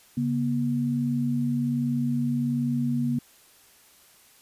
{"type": "tone pair together", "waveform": "sine", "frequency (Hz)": [138.84, 240.1], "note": ["C#3", "B3"], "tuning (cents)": [3, -49], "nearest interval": "major sixth", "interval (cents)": 948, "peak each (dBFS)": [-28, -24], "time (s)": [0.17, 3.19], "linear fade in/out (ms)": 5, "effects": ["white hiss -56 dBFS RMS until 4.41 s", "resampled to 32000 Hz"]}